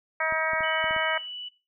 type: harmonic tone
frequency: 318.2 Hz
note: D#4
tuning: 39 cents sharp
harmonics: 2 / 3 / 4 / 5 / 6 / 7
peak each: -31 / -31 / -31 / -31 / -31 / -31 dBFS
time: 0.2-1.18 s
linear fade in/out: 5 ms
type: clicks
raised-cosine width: 3 ms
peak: -30 dBFS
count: 6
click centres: 0.324 / 0.534 / 0.607 / 0.842 / 0.909 / 0.964 s
type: tone with pitch glide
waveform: sine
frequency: 2980 to 2961 Hz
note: F#7 to F#7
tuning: +12 to +1 cents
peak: -34 dBFS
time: 0.63-1.49 s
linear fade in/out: 10 ms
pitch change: -11 cents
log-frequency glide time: 1.04-1.23 s
effects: noise-tail reverb RT60 0.3 s tail -17 dB re dry